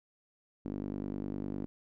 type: tone with band-pass filter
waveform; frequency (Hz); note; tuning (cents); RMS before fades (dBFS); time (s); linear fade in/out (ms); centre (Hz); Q
sawtooth; 49.9; G1; +32; -38; 0.65-1.66; 0; 270; 2.5
effects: none